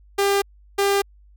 sawtooth tone pair in turn, 398.9 / 398.9 Hz, G4 / G4, +30 / +30 cents, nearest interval unison, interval 0 cents, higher neither, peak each -13 dBFS, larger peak neither, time 0.18-0.42 / 0.78-1.02 s, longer neither, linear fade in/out 10 ms, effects added 50 Hz sine -48 dBFS peak until 1.36 s

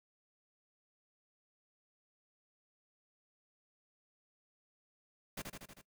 pink noise with echo, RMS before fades -42 dBFS, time 5.37-5.42 s, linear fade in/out 5 ms, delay 79 ms, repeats 5, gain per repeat -3 dB, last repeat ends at 5.815 s, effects noise-tail reverb RT60 0.1 s tail -20 dB re dry

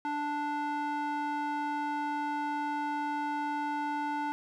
square tone with band-pass filter, 293.7 Hz, D4, in tune, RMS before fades -33 dBFS, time 0.05-4.32 s, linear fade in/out 0 ms, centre 950 Hz, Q 1.7, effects none

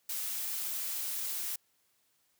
blue noise, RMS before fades -36 dBFS, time 0.09-1.56 s, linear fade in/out 5 ms, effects white hiss -73 dBFS RMS until 2.39 s + high-pass 60 Hz 12 dB/octave

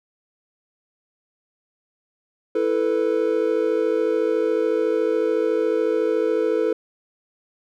triangle chord, E suspended fourth, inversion none, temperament equal, 329.6 / 440 / 493.9 Hz, E4 / A4 / B4, 0 / 0 / 0 cents, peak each -23 / -19 / -21 dBFS, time 2.55-6.73 s, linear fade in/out 5 ms, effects none

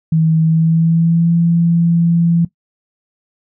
sine tone with pitch glide, 160.5 to 168.97 Hz, E3 to E3, -46 to +43 cents, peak -9 dBFS, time 0.12-2.45 s, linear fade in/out 5 ms, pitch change +89 cents, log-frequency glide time 0.43-1.34 s, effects noise-tail reverb RT60 0.1 s tail -17 dB re dry

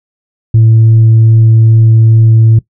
sine tone with tanh clipping, 112.2 Hz, A2, 34 cents sharp, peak -3 dBFS, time 0.54-2.59 s, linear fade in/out 5 ms, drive 1 dB, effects noise-tail reverb RT60 0.1 s tail -19 dB re dry

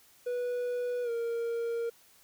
triangle tone with pitch glide, 490 to 465.7 Hz, B4 to A#4, -14 to -2 cents, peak -28 dBFS, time 0.26-1.9 s, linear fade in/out 10 ms, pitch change -88 cents, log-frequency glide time 1.03-1.1 s, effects white hiss -61 dBFS RMS until 2.23 s

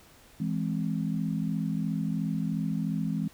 sine chord, E augmented, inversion none, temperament equal, 164.81 / 207.7 / 261.6 Hz, E3 / G#3 / B#3, 0 / 0 / 0 cents, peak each -30 / -31 / -34 dBFS, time 0.4-3.28 s, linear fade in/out 5 ms, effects pink hiss -56 dBFS RMS until 3.33 s

